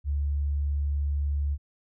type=tone; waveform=sine; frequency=71.8 Hz; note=D2; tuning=39 cents flat; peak=-24 dBFS; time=0.04-1.58 s; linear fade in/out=50 ms; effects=none